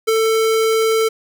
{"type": "tone with ADSR envelope", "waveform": "square", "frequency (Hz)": 444.7, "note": "A4", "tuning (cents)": 18, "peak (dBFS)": -12, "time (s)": [0.07, 1.09], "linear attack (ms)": 17, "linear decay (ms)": 15, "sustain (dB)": -2, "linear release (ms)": 13, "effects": []}